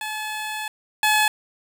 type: tone pair in turn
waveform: 15% pulse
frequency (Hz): 859 / 854.8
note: A5 / G#5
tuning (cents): -42 / +50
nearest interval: unison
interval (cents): 8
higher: first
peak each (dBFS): -21 / -10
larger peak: second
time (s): 0.01-0.68 / 1.03-1.28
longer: first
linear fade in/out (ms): 2
effects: none